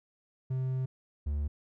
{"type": "tone pair in turn", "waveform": "triangle", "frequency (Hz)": [130, 72.96], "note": ["C3", "D2"], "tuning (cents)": [-11, -11], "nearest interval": "minor seventh", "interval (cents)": 1000, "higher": "first", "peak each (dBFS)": -27, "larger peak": "neither", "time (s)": [[0.5, 0.86], [1.26, 1.48]], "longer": "first", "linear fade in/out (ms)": 10, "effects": []}